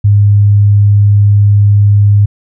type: tone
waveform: sine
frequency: 102.3 Hz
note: G#2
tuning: 26 cents flat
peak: -3 dBFS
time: 0.04-2.26 s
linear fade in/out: 10 ms
effects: none